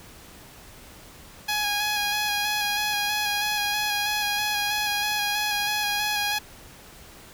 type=tone with vibrato; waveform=10% pulse; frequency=830.6 Hz; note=G#5; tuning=in tune; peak=-15 dBFS; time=1.48-6.39 s; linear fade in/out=10 ms; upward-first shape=square; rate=3.1 Hz; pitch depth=17 cents each way; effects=pink hiss -47 dBFS RMS until 7.33 s